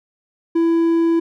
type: tone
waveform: triangle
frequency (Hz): 332.6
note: E4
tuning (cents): +16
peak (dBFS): -11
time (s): 0.55-1.2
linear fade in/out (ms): 10
effects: none